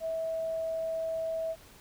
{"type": "tone", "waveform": "sine", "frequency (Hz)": 650, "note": "E5", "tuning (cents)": -24, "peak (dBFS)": -30, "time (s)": [0, 1.56], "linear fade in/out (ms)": 50, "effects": ["pink hiss -55 dBFS RMS until 1.8 s"]}